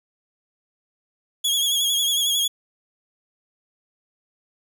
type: tone with vibrato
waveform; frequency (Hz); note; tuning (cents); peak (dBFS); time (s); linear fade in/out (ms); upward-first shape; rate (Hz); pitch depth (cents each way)
sawtooth; 3322; G#7; 0; -16; 1.44-2.48; 10; triangle; 11; 61
effects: none